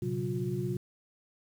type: tone cluster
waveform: sine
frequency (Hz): 116.8 / 134.2 / 186.6 / 358.2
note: A#2 / C3 / F#3 / F4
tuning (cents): +4 / +44 / +15 / +44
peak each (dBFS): -37 / -34 / -36 / -35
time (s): 0.02-0.77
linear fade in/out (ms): 5
effects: 9-bit